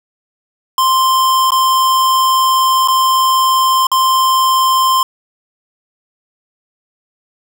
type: tone with dropouts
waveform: square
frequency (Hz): 1046.5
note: C6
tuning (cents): 0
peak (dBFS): -10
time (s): 0.78-5.03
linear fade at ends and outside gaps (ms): 2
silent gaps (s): 1.506-1.519 / 2.876-2.883 / 3.869-3.916
effects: 8-bit

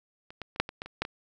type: clicks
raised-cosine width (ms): 0.3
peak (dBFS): -29 / -21 / -30 / -7 / -22 / -19 / -26 / -12 / -20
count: 9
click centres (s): 0.305 / 0.417 / 0.561 / 0.6 / 0.691 / 0.819 / 0.86 / 1.02 / 1.051
effects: none

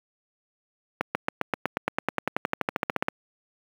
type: accelerating click train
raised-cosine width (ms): 0.5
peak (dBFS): -8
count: 23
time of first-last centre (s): 1.01-3.084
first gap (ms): 140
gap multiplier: 0.96
effects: high-pass 150 Hz 12 dB/octave + 7-bit

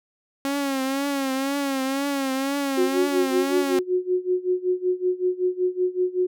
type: tone with vibrato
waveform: sawtooth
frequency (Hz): 273.3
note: C#4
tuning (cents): -24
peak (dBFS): -19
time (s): 0.45-3.79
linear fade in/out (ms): 0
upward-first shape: triangle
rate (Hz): 2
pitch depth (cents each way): 75
type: tone with tremolo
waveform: sine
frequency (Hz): 364.7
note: F#4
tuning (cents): -25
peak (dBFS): -17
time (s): 2.77-6.27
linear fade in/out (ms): 10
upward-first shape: sine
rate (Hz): 5.3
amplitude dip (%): 90
effects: none

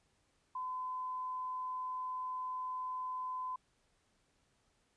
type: tone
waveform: sine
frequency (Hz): 1017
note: C6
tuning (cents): -50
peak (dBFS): -37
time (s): 0.55-3.56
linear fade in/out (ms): 5
effects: pink hiss -75 dBFS RMS until 4.96 s + resampled to 22050 Hz

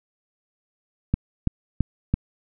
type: click train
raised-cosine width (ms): 5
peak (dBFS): -7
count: 4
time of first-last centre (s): 1.14-2.14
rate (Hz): 3
effects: none

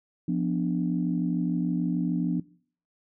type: chord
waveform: sine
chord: B diminished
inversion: second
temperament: equal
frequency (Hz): 174.61 / 246.9 / 293.7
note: F3 / B3 / D4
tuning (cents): 0 / 0 / 0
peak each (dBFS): -26 / -29 / -29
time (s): 0.28-2.4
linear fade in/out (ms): 5
effects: noise-tail reverb RT60 0.5 s tail -21 dB re dry + tanh soft clip ceiling -14 dBFS

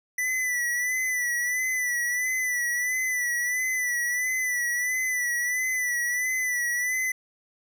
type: tone with vibrato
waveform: square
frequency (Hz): 1977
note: B6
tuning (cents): +1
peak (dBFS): -25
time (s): 0.18-7.12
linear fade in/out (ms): 5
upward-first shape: sine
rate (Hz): 1.5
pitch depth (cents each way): 51
effects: none

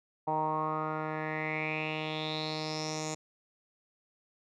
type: tone with low-pass filter sweep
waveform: 10% pulse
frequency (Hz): 155.56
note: D#3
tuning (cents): 0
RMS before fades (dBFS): -34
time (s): 0.27-3.15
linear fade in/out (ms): 10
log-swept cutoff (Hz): 860 to 6900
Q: 6.6
effects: none

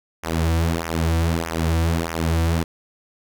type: tone with flanger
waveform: sawtooth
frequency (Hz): 82.41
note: E2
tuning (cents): 0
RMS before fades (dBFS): -21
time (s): 0.23-2.64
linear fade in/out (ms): 10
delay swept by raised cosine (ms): 0.23 to 4.83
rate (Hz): 1.6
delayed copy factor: -0.85
effects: none

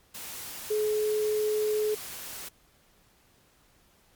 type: tone in noise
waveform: sine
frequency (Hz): 426.3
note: G#4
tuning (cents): +45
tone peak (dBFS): -24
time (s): 0.7-1.95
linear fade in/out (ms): 10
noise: white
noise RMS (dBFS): -40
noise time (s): 0.14-2.49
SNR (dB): +13
effects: pink hiss -63 dBFS RMS until 4.15 s + MP3 96 kbps

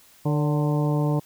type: harmonic tone with a mistuned harmonic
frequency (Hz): 149.4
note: D3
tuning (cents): +30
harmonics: 1 / 2 / 3 / 4 / 5 / 6 / 7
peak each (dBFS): -21 / -27 / -31 / -32 / -37 / -35 / -39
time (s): 0.25-1.2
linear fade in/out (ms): 10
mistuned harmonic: 4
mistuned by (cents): -56
effects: white hiss -54 dBFS RMS until 1.25 s

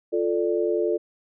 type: chord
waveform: sine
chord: D minor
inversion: first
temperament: equal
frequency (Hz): 349.2 / 440 / 587.3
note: F4 / A4 / D5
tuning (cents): 0 / 0 / 0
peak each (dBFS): -24 / -24 / -28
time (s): 0.12-0.98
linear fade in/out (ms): 20
effects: none

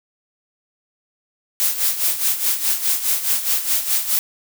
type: noise with tremolo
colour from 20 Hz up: blue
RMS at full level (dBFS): -17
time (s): 1.6-4.19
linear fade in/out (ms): 0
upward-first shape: sine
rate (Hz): 4.8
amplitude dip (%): 70
effects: none

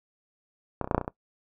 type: clicks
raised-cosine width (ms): 1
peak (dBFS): -13 / -16 / -22 / -10 / -7 / -9 / -17 / -28 / -16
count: 9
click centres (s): 0.813 / 0.844 / 0.875 / 0.912 / 0.947 / 0.98 / 1.013 / 1.046 / 1.079
effects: noise-tail reverb RT60 0.1 s tail -20 dB re dry

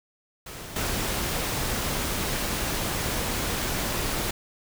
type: noise with level steps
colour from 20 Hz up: pink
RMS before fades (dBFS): -39 / -28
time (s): 0.46-4.31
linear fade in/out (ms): 5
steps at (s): 0.76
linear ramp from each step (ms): 2
effects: none

